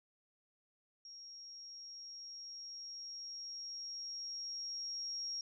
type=tone with level ramp; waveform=sine; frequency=5588 Hz; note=F8; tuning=in tune; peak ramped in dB=-50 to -38 dBFS; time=1.05-5.41 s; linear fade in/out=2 ms; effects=none